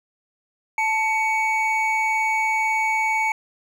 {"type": "tone pair together", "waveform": "triangle", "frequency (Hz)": [878, 2241], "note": ["A5", "C#7"], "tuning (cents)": [-4, 18], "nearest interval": "octave + major third", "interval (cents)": 1622, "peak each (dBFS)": -20, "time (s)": [0.78, 3.32], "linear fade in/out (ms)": 2, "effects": []}